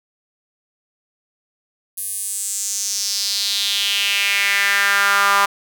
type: tone with high-pass filter sweep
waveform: sawtooth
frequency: 200 Hz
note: G3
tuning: 35 cents sharp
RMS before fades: -19 dBFS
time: 1.97-5.46 s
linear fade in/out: 10 ms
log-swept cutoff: 11000 to 1100 Hz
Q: 3.4
effects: none